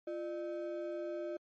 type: ring-modulated tone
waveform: triangle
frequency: 474.6 Hz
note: A#4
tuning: 31 cents sharp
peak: -32 dBFS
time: 0.07-1.37 s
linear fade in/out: 5 ms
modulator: 129 Hz
effects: MP3 32 kbps